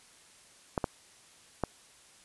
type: clicks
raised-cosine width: 1 ms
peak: -14 dBFS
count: 3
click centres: 0.778 / 0.842 / 1.637 s
effects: white hiss -58 dBFS RMS until 2.24 s + resampled to 24000 Hz